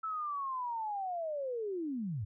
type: linear sweep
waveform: sine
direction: down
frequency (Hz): 1322 to 90.1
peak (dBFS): -34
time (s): 0.03-2.25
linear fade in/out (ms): 10
effects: none